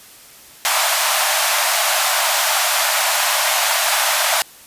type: high-pass noise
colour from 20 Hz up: pink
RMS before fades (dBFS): -17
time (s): 0.65-4.42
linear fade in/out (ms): 0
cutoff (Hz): 600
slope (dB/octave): 96
effects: white hiss -43 dBFS RMS until 4.66 s + resampled to 32000 Hz